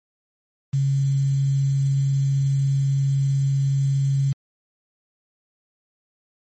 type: tone with quantisation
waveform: sine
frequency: 137.3 Hz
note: C#3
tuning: 16 cents flat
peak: -17 dBFS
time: 0.73-4.33 s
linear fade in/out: 10 ms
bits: 7
effects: MP3 32 kbps